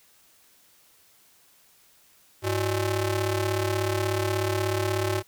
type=ring-modulated tone; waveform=sawtooth; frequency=237.5 Hz; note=A#3; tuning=33 cents sharp; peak=-17 dBFS; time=2.42-5.23 s; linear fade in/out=50 ms; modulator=137 Hz; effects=white hiss -59 dBFS RMS until 5.27 s